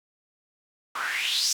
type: noise with band-pass filter sweep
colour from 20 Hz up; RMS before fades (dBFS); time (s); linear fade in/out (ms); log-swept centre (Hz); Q
white; -27; 0.95-1.53; 5; 1100 to 6300; 4.6
effects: none